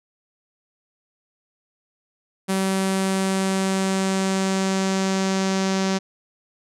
sawtooth tone with low-pass filter sweep, 191.5 Hz, G3, 40 cents flat, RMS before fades -22 dBFS, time 2.48-5.99 s, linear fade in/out 20 ms, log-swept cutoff 10000 to 6100 Hz, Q 2.1, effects none

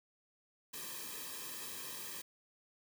white noise with comb filter, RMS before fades -45 dBFS, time 0.73-2.22 s, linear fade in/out 10 ms, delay 1.4 ms, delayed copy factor -0.95, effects none

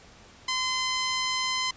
10% pulse tone, 1029 Hz, C6, 29 cents flat, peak -17 dBFS, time 0.48-1.71 s, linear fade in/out 5 ms, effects pink hiss -52 dBFS RMS until 1.76 s + resampled to 16000 Hz

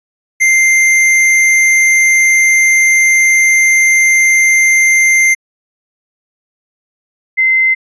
square / sine tone pair in turn, 2093 / 2069 Hz, C7 / C7, 0 / -20 cents, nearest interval unison, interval 20 cents, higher first, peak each -7 dBFS, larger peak neither, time 0.4-5.35 / 7.37-7.75 s, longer first, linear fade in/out 20 ms, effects resampled to 22050 Hz

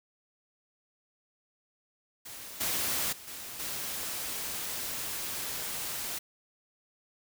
white noise with level steps, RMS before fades -44 / -31 / -48 / -42 / -36 dBFS, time 2.25-6.19 s, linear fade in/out 10 ms, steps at 2.6 / 3.12 / 3.27 / 3.59 s, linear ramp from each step 10 ms, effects none

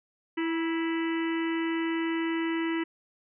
harmonic tone with a mistuned harmonic, 329.6 Hz, E4, in tune, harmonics 1 / 3 / 4 / 5 / 6 / 7 / 8 / 9, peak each -27 / -39 / -43 / -43 / -37 / -45 / -45 / -44 dBFS, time 0.37-2.84 s, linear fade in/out 10 ms, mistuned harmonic 3, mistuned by -36 cents, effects none

